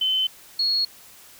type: tone pair in turn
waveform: sine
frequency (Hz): 3056 / 4322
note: G7 / C#8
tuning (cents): -45 / -45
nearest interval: tritone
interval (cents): 600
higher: second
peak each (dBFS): -19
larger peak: neither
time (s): 0.01-0.27 / 0.59-0.85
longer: neither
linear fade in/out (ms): 5
effects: white hiss -48 dBFS RMS until 1.39 s